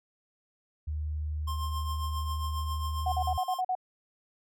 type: tone with pitch glide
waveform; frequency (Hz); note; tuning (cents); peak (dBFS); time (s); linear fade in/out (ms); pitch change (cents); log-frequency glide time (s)
sine; 76 to 76.71; D#2 to D#2; -40 to -24; -30; 0.87-3.38; 10; +16; 1.46-3.08
type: tone with tremolo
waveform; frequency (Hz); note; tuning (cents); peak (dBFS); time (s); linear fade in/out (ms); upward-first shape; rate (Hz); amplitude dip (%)
square; 1059; C6; +21; -34; 1.47-3.61; 10; triangle; 7.4; 65
type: tone bursts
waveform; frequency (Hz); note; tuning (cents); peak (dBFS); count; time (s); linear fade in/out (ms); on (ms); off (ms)
sine; 740; F#5; 0; -26; 7; 3.06-3.752; 5; 62; 43
effects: none